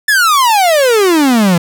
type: exponential sweep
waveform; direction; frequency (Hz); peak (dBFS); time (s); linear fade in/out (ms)
45% pulse; down; 1777 to 164.81; -7; 0.08-1.58; 5
effects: none